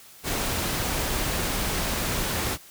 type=noise; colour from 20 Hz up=pink; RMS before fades=-27 dBFS; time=0.23-2.58 s; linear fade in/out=50 ms; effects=white hiss -49 dBFS RMS until 2.7 s